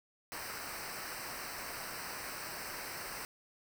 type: noise with comb filter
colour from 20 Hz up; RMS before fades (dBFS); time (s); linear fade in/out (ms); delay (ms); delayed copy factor
pink; -43; 0.32-3.25; 0; 0.29; -0.8
effects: none